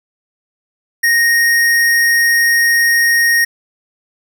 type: tone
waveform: square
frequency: 1863 Hz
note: A#6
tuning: 2 cents flat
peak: -10 dBFS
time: 1.03-3.45 s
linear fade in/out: 10 ms
effects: none